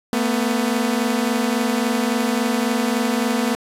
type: tone pair together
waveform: sawtooth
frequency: 224.2 / 247.8 Hz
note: A3 / B3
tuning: +33 / +6 cents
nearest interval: major second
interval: 173 cents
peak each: -17 dBFS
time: 0.13-3.55 s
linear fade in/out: 0 ms
effects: resampled to 32000 Hz + 7-bit